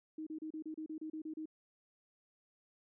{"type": "tone bursts", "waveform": "sine", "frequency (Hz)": 313.3, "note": "D#4", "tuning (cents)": 12, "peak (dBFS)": -40, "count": 11, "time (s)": [0.18, 1.457], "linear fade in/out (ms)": 5, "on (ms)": 87, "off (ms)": 32, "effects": []}